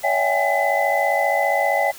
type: tone cluster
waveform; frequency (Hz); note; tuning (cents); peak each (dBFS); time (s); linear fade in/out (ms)
sine; 566 / 659 / 771 / 826 / 2014; C#5 / E5 / G5 / G#5 / B6; +36 / -1 / -29 / -10 / +33; -23; 0.03-1.92; 20
effects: white hiss -40 dBFS RMS until 1.98 s